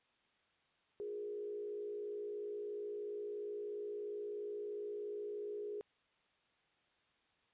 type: tone with frequency modulation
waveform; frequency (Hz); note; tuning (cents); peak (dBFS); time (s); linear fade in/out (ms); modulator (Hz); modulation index
sine; 415.3; G#4; 0; -40; 1-5.81; 0; 57; 0.57
effects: white hiss -75 dBFS RMS until 7.53 s + resampled to 8000 Hz